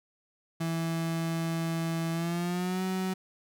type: tone with pitch glide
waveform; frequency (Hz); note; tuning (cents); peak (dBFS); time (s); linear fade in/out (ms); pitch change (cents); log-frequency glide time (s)
35% pulse; 164.81 to 187.14; E3 to F#3; 0 to +20; -27; 0.6-3.14; 10; +220; 2.12-2.83
effects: none